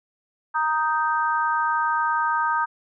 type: chord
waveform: sine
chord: Eb major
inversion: second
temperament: equal with one note detuned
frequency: 932.3 / 1244.5 / 1561.7 Hz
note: Bb5 / Eb6 / G6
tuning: 0 / 0 / -7 cents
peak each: -23 / -24 / -26 dBFS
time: 0.54-2.66 s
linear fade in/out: 20 ms
effects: none